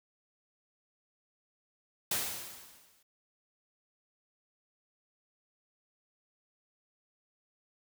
white noise with exponential decay, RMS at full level -30 dBFS, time 2.11-3.03 s, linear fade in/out 5 ms, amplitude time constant 200 ms, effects none

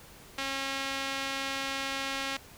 sawtooth tone with band-pass filter, 271.7 Hz, C#4, 35 cents flat, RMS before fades -34 dBFS, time 0.38-2.37 s, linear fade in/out 5 ms, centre 3000 Hz, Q 0.84, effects pink hiss -52 dBFS RMS until 2.57 s

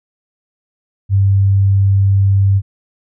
sine tone, 98.2 Hz, G2, 4 cents sharp, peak -8 dBFS, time 1.09-2.62 s, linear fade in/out 50 ms, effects none

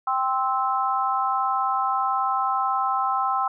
sine chord, C major, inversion second, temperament just, 784.9 / 1046.5 / 1308.1 Hz, G5 / C6 / E6, +2 / 0 / -14 cents, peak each -25 dBFS, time 0.07-3.48 s, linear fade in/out 5 ms, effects none

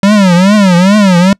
square tone with vibrato, 191.7 Hz, G3, 38 cents flat, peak -4 dBFS, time 0.03-1.33 s, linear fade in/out 2 ms, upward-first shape triangle, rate 2.4 Hz, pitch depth 210 cents each way, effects noise-tail reverb RT60 0.1 s tail -26 dB re dry + low-pass 7000 Hz 12 dB/octave

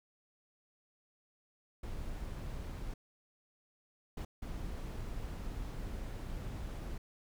brown noise bursts at uneven times, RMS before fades -41 dBFS, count 3, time 1.83-2.94 / 4.17-4.25 / 4.42-6.98 s, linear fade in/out 5 ms, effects none

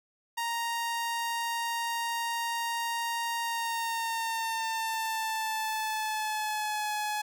sawtooth tone with pitch glide, 932.3 to 845.1 Hz, A#5 to G#5, 0 to +30 cents, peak -26 dBFS, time 0.37-7.22 s, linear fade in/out 10 ms, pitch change -170 cents, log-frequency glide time 3.41-6.92 s, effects none

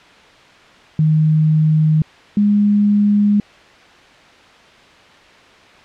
sine tone pair in turn, 155.56 / 205.9 Hz, D#3 / G#3, 0 / -15 cents, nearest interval perfect fourth, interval 485 cents, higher second, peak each -10 dBFS, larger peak neither, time 0.99-2.02 / 2.37-3.4 s, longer neither, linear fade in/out 2 ms, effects white hiss -44 dBFS RMS until 5.84 s + low-pass 3000 Hz 12 dB/octave

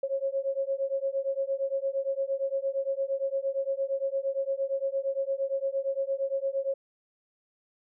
sine beating tone pair, 540 / 548.7 Hz, C#5 / C#5, -45 / -18 cents, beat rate 8.7 Hz, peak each -30 / -30 dBFS, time 0.03-6.74 s, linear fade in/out 5 ms, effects none

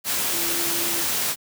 sine tone in noise, 338.9 Hz, E4, 48 cents sharp, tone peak -33 dBFS, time 0.3-1.06 s, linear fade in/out 50 ms, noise white, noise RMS -24 dBFS, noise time 0.04-1.36 s, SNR -12 dB, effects high-pass 100 Hz 12 dB/octave

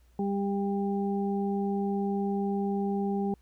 harmonic tone, 199.1 Hz, G3, 27 cents sharp, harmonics 1 / 2 / 4, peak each -28 / -32 / -36 dBFS, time 0.19-3.34 s, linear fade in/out 2 ms, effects added 60 Hz sine -58 dBFS peak until 3.41 s + pink hiss -70 dBFS RMS until 3.41 s

